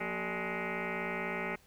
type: tone with frequency modulation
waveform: sine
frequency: 852 Hz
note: G#5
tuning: 44 cents sharp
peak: -33 dBFS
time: 0-1.56 s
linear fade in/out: 10 ms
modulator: 206 Hz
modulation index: 7.4
effects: pink hiss -63 dBFS RMS until 1.66 s